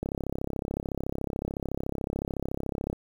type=click train; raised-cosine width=2 ms; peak=-17 dBFS; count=99; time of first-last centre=0.03-2.929 s; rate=33.8 Hz; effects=8-bit